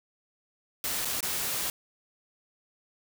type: noise with dropouts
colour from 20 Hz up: white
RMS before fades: -31 dBFS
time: 0.84-1.7 s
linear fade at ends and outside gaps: 1 ms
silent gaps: 1.049-1.054 / 1.206-1.228 s
effects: none